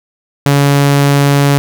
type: tone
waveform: sawtooth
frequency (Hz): 141.5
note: C#3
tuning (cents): +36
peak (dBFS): -3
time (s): 0.46-1.58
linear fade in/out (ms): 0
effects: none